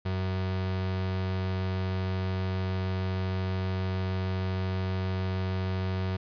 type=tone; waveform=35% pulse; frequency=93.6 Hz; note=F#2; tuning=20 cents sharp; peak=-26 dBFS; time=0.05-6.17 s; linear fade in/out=10 ms; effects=resampled to 11025 Hz + 11-bit